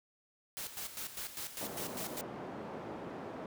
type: noise with tremolo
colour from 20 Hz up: white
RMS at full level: -41 dBFS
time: 0.57-2.21 s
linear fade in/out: 0 ms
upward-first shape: square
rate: 5 Hz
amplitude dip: 65%
type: band-pass noise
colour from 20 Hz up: white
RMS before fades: -44 dBFS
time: 1.61-3.46 s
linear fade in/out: 2 ms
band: 140 to 640 Hz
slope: 12 dB/octave
effects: none